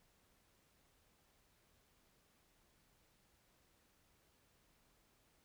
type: silence
effects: pink hiss -74 dBFS RMS until 5.44 s